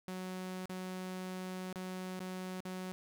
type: tone with dropouts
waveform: sawtooth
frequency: 185 Hz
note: F#3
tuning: in tune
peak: -36 dBFS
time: 0.08-2.92 s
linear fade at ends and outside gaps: 0 ms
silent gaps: 0.656-0.695 / 1.727-1.758 / 2.192-2.203 / 2.605-2.652 s
effects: none